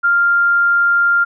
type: tone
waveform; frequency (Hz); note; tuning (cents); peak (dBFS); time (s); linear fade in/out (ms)
sine; 1396; F6; -1; -10; 0.03-1.25; 20
effects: none